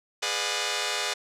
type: chord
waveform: 5% pulse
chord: G# diminished seventh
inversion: none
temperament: just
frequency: 415.3 / 498.4 / 598 / 717.6 Hz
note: G#4 / B4 / D5 / F5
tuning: 0 / +16 / +31 / +47 cents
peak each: -21 dBFS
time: 0.22-1.14 s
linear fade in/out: 10 ms
effects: low-pass 9000 Hz 12 dB/octave